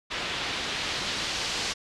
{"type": "noise with low-pass filter sweep", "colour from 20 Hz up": "white", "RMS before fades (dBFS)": -31, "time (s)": [0.1, 1.74], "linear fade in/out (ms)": 20, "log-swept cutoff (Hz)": [3100, 5000], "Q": 1.2, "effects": ["low-pass 10000 Hz 12 dB/octave"]}